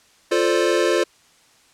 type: chord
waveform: square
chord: D minor seventh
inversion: first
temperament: equal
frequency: 349.2 / 440 / 523.3 / 587.3 Hz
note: F4 / A4 / C5 / D5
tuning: 0 / 0 / 0 / 0 cents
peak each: -21 / -23 / -23 / -25 dBFS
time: 0.31-1.04 s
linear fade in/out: 10 ms
effects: white hiss -55 dBFS RMS until 1.73 s + low-pass 8000 Hz 12 dB/octave